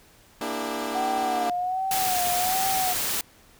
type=chord; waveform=15% pulse; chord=E half-diminished seventh; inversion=second; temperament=equal with one note detuned; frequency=233.1 / 293.7 / 329.6 / 401.2 Hz; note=Bb3 / D4 / E4 / G4; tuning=0 / 0 / 0 / +40 cents; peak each=-27 / -26 / -29 / -28 dBFS; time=0.41-1.5 s; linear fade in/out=2 ms
type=tone with vibrato; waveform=sine; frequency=740 Hz; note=F#5; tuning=in tune; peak=-24 dBFS; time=0.94-2.94 s; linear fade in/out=20 ms; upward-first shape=sine; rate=1.3 Hz; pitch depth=67 cents each way
type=noise; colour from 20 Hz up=white; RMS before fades=-27 dBFS; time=1.91-3.21 s; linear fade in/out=2 ms
effects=pink hiss -55 dBFS RMS until 3.59 s